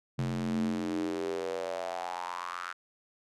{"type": "tone with high-pass filter sweep", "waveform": "square", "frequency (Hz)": 44.01, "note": "F1", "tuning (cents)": 14, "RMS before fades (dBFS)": -34, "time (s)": [0.18, 2.73], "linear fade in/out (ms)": 10, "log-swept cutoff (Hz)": [150, 1400], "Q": 5.4, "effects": ["low-pass 8000 Hz 12 dB/octave"]}